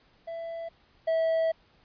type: tone pair in turn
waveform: triangle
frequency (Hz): 665 / 650.6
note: E5 / E5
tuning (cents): +15 / -23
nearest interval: unison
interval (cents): 38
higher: first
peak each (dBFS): -32 / -21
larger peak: second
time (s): 0.27-0.69 / 1.07-1.52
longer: second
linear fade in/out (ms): 10
effects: pink hiss -63 dBFS RMS until 1.84 s + resampled to 11025 Hz